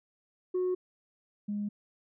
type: tone pair in turn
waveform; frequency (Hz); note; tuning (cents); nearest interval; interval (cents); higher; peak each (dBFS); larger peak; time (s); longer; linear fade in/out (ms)
sine; 365.7 / 206.3; F#4 / G#3; -20 / -11; minor seventh; 991; first; -25 / -30; first; 0.54-0.75 / 1.48-1.69; neither; 10
effects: tanh soft clip ceiling -25 dBFS